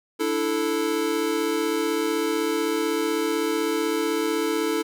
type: chord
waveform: square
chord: D suspended second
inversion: none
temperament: equal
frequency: 293.7 / 329.6 / 440 Hz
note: D4 / E4 / A4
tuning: 0 / 0 / 0 cents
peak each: -30 / -27 / -26 dBFS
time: 0.19-4.83 s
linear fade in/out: 20 ms
effects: none